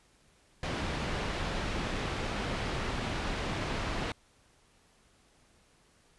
pink low-pass noise, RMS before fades -34 dBFS, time 0.63-4.12 s, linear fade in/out 2 ms, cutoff 3600 Hz, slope 12 dB/octave, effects pink hiss -65 dBFS RMS until 6.18 s + resampled to 24000 Hz

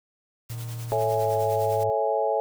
white noise with tremolo, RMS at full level -42 dBFS, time 0.49-1.84 s, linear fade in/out 10 ms, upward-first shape sine, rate 9.9 Hz, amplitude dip 60%
sine tone with pitch glide, 116.54 to 105.64 Hz, A#2 to G#2, 0 to +30 cents, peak -31 dBFS, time 0.5-1.9 s, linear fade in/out 0 ms, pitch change -170 cents, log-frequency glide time 0.88-1.36 s
click train, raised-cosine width 1 ms, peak -37 dBFS, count 140, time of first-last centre 0.52-1.428 s, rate 153 Hz
sine chord, A major seventh, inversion none, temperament equal, 440 / 554.4 / 659.3 / 830.6 Hz, A4 / C#5 / E5 / G#5, 0 / 0 / 0 / 0 cents, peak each -27 dBFS, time 0.92-2.4 s, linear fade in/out 0 ms
effects none

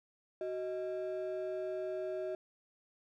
triangle ring-modulated tone, 500 Hz, B4, 21 cents sharp, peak -30 dBFS, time 0.41-2.35 s, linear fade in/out 2 ms, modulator 127 Hz, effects tanh soft clip ceiling -27 dBFS

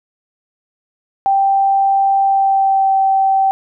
sine tone with pitch glide, 784 to 774.5 Hz, G5 to G5, 0 to -21 cents, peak -10 dBFS, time 1.26-3.51 s, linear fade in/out 0 ms, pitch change -21 cents, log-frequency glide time 2.22-2.95 s, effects none

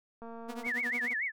click train, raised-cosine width 1 ms, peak -33 dBFS, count 104, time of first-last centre 0.22-0.668 s, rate 230 Hz
sawtooth tone with tremolo, 241.8 Hz, B3, 36 cents flat, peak -32 dBFS, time 0.48-1.14 s, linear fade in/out 20 ms, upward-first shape triangle, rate 11 Hz, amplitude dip 100%
sine tone with vibrato, 1960 Hz, B6, 14 cents flat, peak -30 dBFS, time 0.63-1.32 s, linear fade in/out 50 ms, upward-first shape sine, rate 6.9 Hz, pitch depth 240 cents each way
effects none

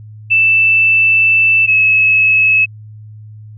sine tone pair in turn, 2649 / 2583 Hz, E7 / E7, +8 / -36 cents, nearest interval unison, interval 44 cents, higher first, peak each -7 dBFS, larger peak neither, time 0.3-1.67 / 1.67-2.66 s, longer first, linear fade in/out 20 ms, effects added 107 Hz sine -31 dBFS peak until 3.57 s

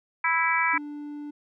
harmonic tone, 329.2 Hz, E4, 2 cents flat, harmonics 3 / 4 / 5 / 6 / 7, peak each -26 / -29 / -29 / -28 / -26 dBFS, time 0.24-0.78 s, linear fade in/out 5 ms
triangle tone, 293.7 Hz, D4, in tune, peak -32 dBFS, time 0.73-1.31 s, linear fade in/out 10 ms
effects none

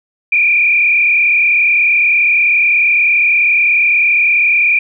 sine tone with frequency modulation, 2400 Hz, D7, 37 cents sharp, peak -8 dBFS, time 0.32-4.79 s, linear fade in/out 5 ms, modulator 35.8 Hz, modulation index 2.1, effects none

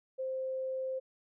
sine tone, 523.3 Hz, C5, in tune, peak -33 dBFS, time 0.18-1 s, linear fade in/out 20 ms, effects none

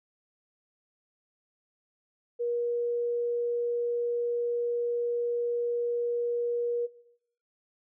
sine tone, 477 Hz, A#4, 40 cents sharp, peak -27 dBFS, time 2.39-6.87 s, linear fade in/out 20 ms, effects noise-tail reverb RT60 0.7 s tail -18 dB re dry

